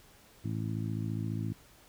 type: harmonic tone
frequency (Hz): 54.6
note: A1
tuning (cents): -13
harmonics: 2 / 3 / 4 / 5 / 6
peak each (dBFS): -34 / -38 / -40 / -42 / -44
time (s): 0.44-1.53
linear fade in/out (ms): 10
effects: pink hiss -59 dBFS RMS until 1.88 s